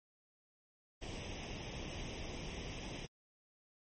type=noise with comb filter; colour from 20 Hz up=pink; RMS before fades=-44 dBFS; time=1.01-3.07 s; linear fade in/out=20 ms; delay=0.35 ms; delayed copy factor=+0.7; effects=low-pass 6000 Hz 12 dB/octave + MP3 32 kbps